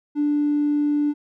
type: tone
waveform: triangle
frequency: 293.7 Hz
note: D4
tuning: in tune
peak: -14 dBFS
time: 0.15-1.14 s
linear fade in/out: 50 ms
effects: tanh soft clip ceiling -15 dBFS